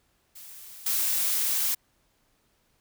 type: noise with level steps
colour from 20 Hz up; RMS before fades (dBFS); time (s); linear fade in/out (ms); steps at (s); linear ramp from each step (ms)
blue; -45 / -26; 0.35-1.75; 10; 0.86; 5
effects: pink hiss -69 dBFS RMS until 2.8 s